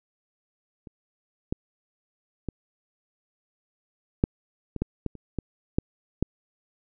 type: clicks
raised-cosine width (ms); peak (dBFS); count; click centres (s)
3; -29 / -13 / -17 / -6 / -19 / -12 / -15 / -29 / -15 / -8 / -9; 11; 0.872 / 1.525 / 2.487 / 4.239 / 4.763 / 4.82 / 5.063 / 5.153 / 5.387 / 5.785 / 6.226
effects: none